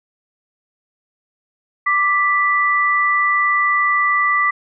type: tone pair together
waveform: sine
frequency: 1174.7 / 1975.6 Hz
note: D6 / B6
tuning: 0 / 0 cents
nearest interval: major sixth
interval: 900 cents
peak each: -16 dBFS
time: 1.86-4.51 s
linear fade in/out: 10 ms
effects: none